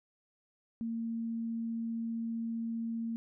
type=tone; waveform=sine; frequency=228.8 Hz; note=A#3; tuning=32 cents flat; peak=-33 dBFS; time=0.81-3.16 s; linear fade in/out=0 ms; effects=none